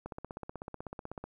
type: click train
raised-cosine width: 1 ms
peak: -26 dBFS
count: 20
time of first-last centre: 0.06-1.24 s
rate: 16.1 Hz
effects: 11-bit